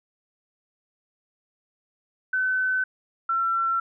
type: tone pair in turn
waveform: sine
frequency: 1517 / 1351.5 Hz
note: F#6 / E6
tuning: +43 / +43 cents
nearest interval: major second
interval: 200 cents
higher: first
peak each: -21 dBFS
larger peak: neither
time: 2.33-2.84 / 3.29-3.8 s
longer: neither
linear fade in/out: 5 ms
effects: none